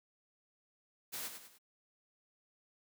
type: noise with echo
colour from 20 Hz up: white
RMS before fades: -42 dBFS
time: 1.12-1.29 s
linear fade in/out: 20 ms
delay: 99 ms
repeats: 3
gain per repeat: -7 dB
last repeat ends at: 1.587 s
effects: high-pass 100 Hz 12 dB/octave